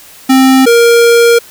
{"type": "tone pair in turn", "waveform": "square", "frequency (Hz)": [263.4, 468.9], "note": ["C4", "A#4"], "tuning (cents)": [12, 10], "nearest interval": "minor seventh", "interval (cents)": 998, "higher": "second", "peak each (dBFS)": -4, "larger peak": "neither", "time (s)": [[0.29, 0.66], [0.66, 1.39]], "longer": "second", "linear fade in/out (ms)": 10, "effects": ["white hiss -36 dBFS RMS until 1.5 s"]}